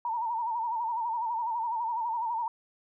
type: tone with vibrato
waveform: sine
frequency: 925 Hz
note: A#5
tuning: 14 cents flat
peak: -28 dBFS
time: 0.05-2.48 s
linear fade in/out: 2 ms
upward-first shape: sine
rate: 12 Hz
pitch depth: 86 cents each way
effects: none